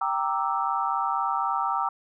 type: chord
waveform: sine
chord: E half-diminished seventh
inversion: first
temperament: equal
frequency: 784 / 932.3 / 1174.7 / 1318.5 Hz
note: G5 / Bb5 / D6 / E6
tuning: 0 / 0 / 0 / 0 cents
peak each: -29 dBFS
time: 0.01-1.89 s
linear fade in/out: 5 ms
effects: none